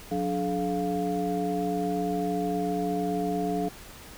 sine tone cluster, 181.6 / 290.2 / 427.4 / 702 Hz, F#3 / D4 / G#4 / F5, -32 / -21 / +50 / +9 cents, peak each -31 dBFS, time 0.11-3.69 s, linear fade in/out 10 ms, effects pink hiss -46 dBFS RMS until 4.17 s

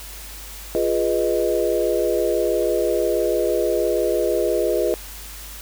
sine chord, F half-diminished seventh, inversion none, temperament equal, 349.2 / 415.3 / 493.9 / 622.3 Hz, F4 / Ab4 / Cb5 / Eb5, 0 / 0 / 0 / 0 cents, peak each -23 dBFS, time 0.75-4.94 s, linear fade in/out 0 ms, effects added 50 Hz sine -38 dBFS peak until 5.61 s + white hiss -38 dBFS RMS until 5.61 s

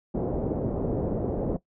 white low-pass noise, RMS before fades -28 dBFS, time 0.14-1.57 s, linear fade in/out 10 ms, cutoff 520 Hz, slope 24 dB/octave, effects noise-tail reverb RT60 0.1 s tail -17 dB re dry

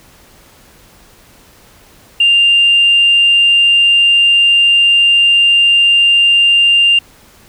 sine tone, 2794 Hz, F7, in tune, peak -5 dBFS, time 2.2-6.99 s, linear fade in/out 5 ms, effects tanh soft clip ceiling -1 dBFS + pink hiss -44 dBFS RMS until 7.48 s

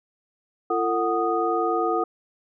sine tone cluster, 341.2 / 450.9 / 738 / 1240 Hz, F4 / A4 / F#5 / D#6, -40 / +42 / -5 / -6 cents, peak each -26 dBFS, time 0.7-2.04 s, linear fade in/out 5 ms, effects none

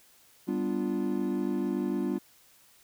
triangle chord, G dominant seventh, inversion none, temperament equal with one note detuned, 196 / 246.9 / 293.7 / 347.6 Hz, G3 / B3 / D4 / F4, 0 / 0 / 0 / -8 cents, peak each -31 dBFS, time 0.47-2.19 s, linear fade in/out 20 ms, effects white hiss -60 dBFS RMS until 2.83 s

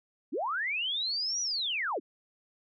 sine linear two-way sweep, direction up then down, 214 to 5920 to 214 Hz, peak -29 dBFS, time 0.32-2 s, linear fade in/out 20 ms, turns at 1.41 s, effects none

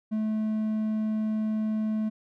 triangle tone, 216.6 Hz, A3, 27 cents flat, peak -23 dBFS, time 0.11-2.1 s, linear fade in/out 20 ms, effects none

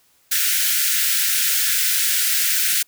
white high-pass noise, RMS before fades -19 dBFS, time 0.31-2.83 s, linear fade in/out 10 ms, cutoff 1400 Hz, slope 96 dB/octave, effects white hiss -59 dBFS RMS until 2.87 s

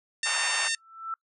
harmonic tone, 908 Hz, A#5, 46 cents flat, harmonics 2 / 3 / 4 / 5 / 6 / 7 / 8 / 9 / 10, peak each -31 / -33 / -34 / -35 / -36 / -36 / -37 / -38 / -38 dBFS, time 0.23-0.75 s, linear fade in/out 2 ms
pink band-pass noise, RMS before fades -33 dBFS, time 0.25-0.69 s, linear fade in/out 20 ms, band 800 to 3000 Hz, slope 24 dB/octave
sine tone with exponential growth, 1330 Hz, E6, 15 cents sharp, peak -27 dBFS, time 0.71-1.14 s, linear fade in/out 2 ms, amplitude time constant 92 ms
effects noise-tail reverb RT60 0.1 s tail -26 dB re dry

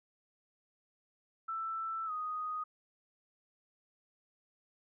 sine tone with pitch glide, 1327 to 1245.3 Hz, E6 to D#6, +11 to +1 cents, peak -35 dBFS, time 1.48-2.64 s, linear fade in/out 10 ms, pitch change -110 cents, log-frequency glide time 2.06-2.11 s, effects none

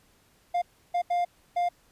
triangle tone bursts at uneven times, 703 Hz, F5, 11 cents sharp, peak -21 dBFS, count 4, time 0.54-0.62 / 0.94-1.02 / 1.1-1.25 / 1.56-1.69 s, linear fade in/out 10 ms, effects pink hiss -63 dBFS RMS until 1.91 s + resampled to 32000 Hz

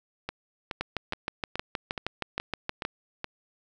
two click trains, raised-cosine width 0.3 ms, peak -16 / -13 dBFS, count 8 / 14, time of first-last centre 0.29-3.244 / 0.81-2.851 s, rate 2.37 / 6.37 Hz, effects none

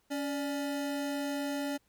square tone pair together, 280.7 / 587.3 Hz, C#4 / D5, +22 / 0 cents, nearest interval octave + minor second, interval 1278 cents, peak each -34 / -39 dBFS, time 0.1-1.78 s, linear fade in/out 20 ms, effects pink hiss -72 dBFS RMS until 1.88 s

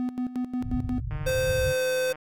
triangle tone with tremolo, 250 Hz, B3, 21 cents sharp, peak -23 dBFS, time 0-1 s, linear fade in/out 0 ms, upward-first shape square, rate 5.6 Hz, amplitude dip 75%
white low-pass noise, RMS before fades -31 dBFS, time 0.6-1.75 s, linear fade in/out 50 ms, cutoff 150 Hz, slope 96 dB/octave
click train, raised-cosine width 0.5 ms, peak -28 dBFS, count 161, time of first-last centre 1.11-2.156 s, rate 153 Hz
square tone with pitch glide, 518 to 512.6 Hz, C5 to C5, -17 to -36 cents, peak -24 dBFS, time 1.26-2.13 s, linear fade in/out 10 ms, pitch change -19 cents, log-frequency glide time 1.46-1.89 s
effects AAC 64 kbps

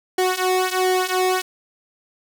sawtooth tone with flanger, 370 Hz, F#4, in tune, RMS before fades -20 dBFS, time 0.18-1.42 s, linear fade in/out 5 ms, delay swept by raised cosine 1.9 to 3.4 ms, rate 1.4 Hz, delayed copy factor -0.85, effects none

